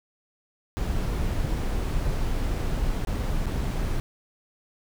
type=noise with dropouts; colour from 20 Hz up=brown; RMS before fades=-26 dBFS; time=0.77-4 s; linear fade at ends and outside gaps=0 ms; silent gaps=3.049-3.072 / 3.458-3.466 s; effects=none